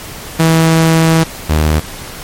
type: tone pair in turn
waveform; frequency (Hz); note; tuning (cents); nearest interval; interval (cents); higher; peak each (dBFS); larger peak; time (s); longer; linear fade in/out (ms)
sawtooth; 162.5 / 77.22; E3 / D#2; -24 / -13; octave + minor second; 1289; first; -3 / -5; first; 0.39-1.24 / 1.49-1.8; first; 10
effects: pink hiss -28 dBFS RMS until 2.23 s + MP3 64 kbps